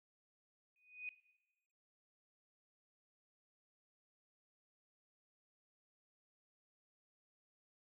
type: tone with exponential growth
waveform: sine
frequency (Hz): 2489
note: D#7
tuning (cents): 0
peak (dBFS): -39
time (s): 0.76-1.09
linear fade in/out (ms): 1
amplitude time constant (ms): 71
effects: noise-tail reverb RT60 1.0 s tail -17 dB re dry